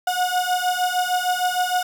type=beating tone pair; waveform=35% pulse; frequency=723 / 729.5 Hz; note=F#5 / F#5; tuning=-40 / -25 cents; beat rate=6.5 Hz; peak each=-21 / -21 dBFS; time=0.07-1.83 s; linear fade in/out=5 ms; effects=8-bit